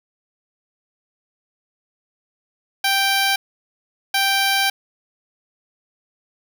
10% pulse tone bursts at uneven times, 784 Hz, G5, in tune, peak -8 dBFS, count 2, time 2.84-3.36 / 4.14-4.7 s, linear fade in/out 5 ms, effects none

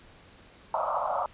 pink band-pass noise, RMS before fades -29 dBFS, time 0.74-1.26 s, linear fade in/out 2 ms, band 560 to 1300 Hz, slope 96 dB/octave, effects pink hiss -54 dBFS RMS until 1.33 s + resampled to 8000 Hz

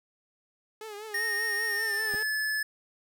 sawtooth tone with vibrato, 423.4 Hz, G#4, 33 cents sharp, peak -35 dBFS, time 0.81-2.23 s, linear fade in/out 2 ms, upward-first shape triangle, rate 5.1 Hz, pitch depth 90 cents each way
square tone with pitch glide, 1850 to 1726.1 Hz, A#6 to A6, -14 to -34 cents, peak -28 dBFS, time 1.14-2.63 s, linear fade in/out 5 ms, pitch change -120 cents, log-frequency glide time 1.69-2.19 s
clicks, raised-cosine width 2 ms, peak -29 dBFS, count 2, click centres 2.138 / 2.147 s
effects none

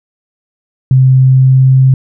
sine tone with pitch glide, 130.7 to 131.76 Hz, C3 to C3, -1 to +12 cents, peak -3 dBFS, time 0.91-1.94 s, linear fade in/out 2 ms, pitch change +13 cents, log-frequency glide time 1.18-1.79 s, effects none

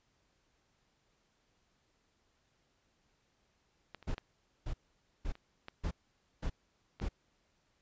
clicks, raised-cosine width 0.3 ms, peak -29 / -37 / -37 / -27 / -37 / -28 / -31 dBFS, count 7, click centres 3.947 / 4.027 / 4.111 / 4.181 / 5.354 / 5.684 / 7 s
brown noise bursts, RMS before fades -35 dBFS, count 6, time 4.07-7.088 s, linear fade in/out 10 ms, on 78 ms, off 510 ms
effects pink hiss -75 dBFS RMS until 7.81 s + resampled to 16000 Hz

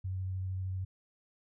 sine tone with vibrato, 93.7 Hz, F#2, 22 cents sharp, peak -33 dBFS, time 0.04-0.85 s, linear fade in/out 10 ms, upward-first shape square, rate 13 Hz, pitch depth 10 cents each way, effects none

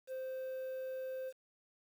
triangle tone with quantisation, 521 Hz, C5, 7 cents flat, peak -37 dBFS, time 0.07-1.33 s, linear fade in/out 50 ms, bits 10, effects none

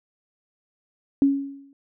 sine tone with exponential decay, 277.2 Hz, C#4, in tune, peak -12 dBFS, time 1.22-1.73 s, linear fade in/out 1 ms, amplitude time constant 110 ms, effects none

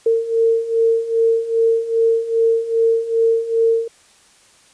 sine beating tone pair, 453.9 / 456.4 Hz, A#4 / A#4, -46 / -37 cents, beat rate 2.5 Hz, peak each -19 / -15 dBFS, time 0.06-3.88 s, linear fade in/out 5 ms, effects white hiss -51 dBFS RMS until 4.73 s + resampled to 22050 Hz

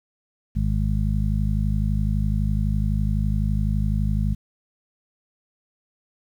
harmonic tone, 51.91 Hz, G#1, in tune, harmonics 1 / 2 / 3 / 4, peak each -22 / -25 / -27 / -28 dBFS, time 0.55-4.35 s, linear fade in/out 20 ms, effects 9-bit

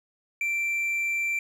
triangle tone, 2349 Hz, D7, in tune, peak -23 dBFS, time 0.41-1.39 s, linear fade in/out 2 ms, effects none

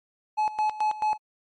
triangle tone with tremolo, 855 Hz, A5, 50 cents flat, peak -19 dBFS, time 0.37-1.18 s, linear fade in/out 20 ms, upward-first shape square, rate 4.6 Hz, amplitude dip 80%, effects MP3 48 kbps

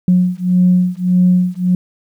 sine beating tone pair, 180 / 181.7 Hz, F#3 / F#3, -47 / -31 cents, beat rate 1.7 Hz, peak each -12 dBFS, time 0.08-1.75 s, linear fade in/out 2 ms, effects tanh soft clip ceiling -2 dBFS + 8-bit

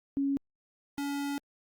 sine / square tone pair in turn, 277.2 / 283.2 Hz, C#4 / C#4, 0 / +37 cents, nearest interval unison, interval 37 cents, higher second, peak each -26 / -32 dBFS, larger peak first, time 0.17-0.37 / 0.98-1.38 s, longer second, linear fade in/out 0 ms, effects Opus 48 kbps

